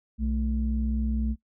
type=tone pair together; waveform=sine; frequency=61.66 / 220 Hz; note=B1 / A3; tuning=-2 / 0 cents; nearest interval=octave + minor seventh; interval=2202 cents; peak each=-25 / -28 dBFS; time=0.18-1.36 s; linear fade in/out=50 ms; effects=noise-tail reverb RT60 0.1 s tail -19 dB re dry + tanh soft clip ceiling -16 dBFS